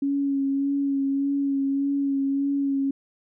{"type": "tone with vibrato", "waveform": "sine", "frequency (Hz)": 277.2, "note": "C#4", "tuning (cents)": 0, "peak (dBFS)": -21, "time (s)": [0.02, 2.91], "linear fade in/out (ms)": 5, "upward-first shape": "sine", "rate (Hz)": 1.7, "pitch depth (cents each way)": 22, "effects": []}